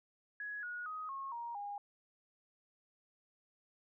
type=tone with pitch steps; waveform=sine; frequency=1676 / 1450.6 / 1255.6 / 1086.8 / 940.6 / 814.1 Hz; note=G#6 / F#6 / D#6 / C#6 / A#5 / G#5; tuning=+15 / -35 / +15 / -35 / +15 / -35 cents; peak=-40 dBFS; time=0.4-1.78 s; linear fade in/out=2 ms; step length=230 ms; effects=none